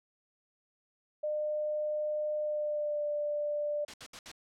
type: tone with pitch glide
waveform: sine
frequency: 604 to 590.9 Hz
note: D5 to D5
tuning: +48 to +10 cents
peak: -30 dBFS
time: 1.23-3.85 s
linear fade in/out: 10 ms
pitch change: -38 cents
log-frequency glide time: 2.39-3.05 s
type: noise bursts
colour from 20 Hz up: white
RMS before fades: -43 dBFS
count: 4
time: 3.88-4.316 s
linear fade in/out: 2 ms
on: 58 ms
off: 68 ms
effects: low-pass 6000 Hz 12 dB/octave